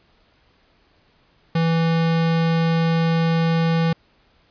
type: tone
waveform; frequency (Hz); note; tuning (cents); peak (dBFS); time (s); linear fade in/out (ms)
square; 164.81; E3; 0; -17; 1.55-3.93; 5
effects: pink hiss -59 dBFS RMS until 4.5 s + resampled to 11025 Hz